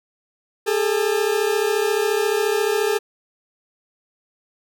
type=tone pair together; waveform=40% pulse; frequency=405.7 / 440 Hz; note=G#4 / A4; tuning=-41 / 0 cents; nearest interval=minor second; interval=141 cents; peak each=-20 dBFS; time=0.66-2.99 s; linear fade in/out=20 ms; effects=none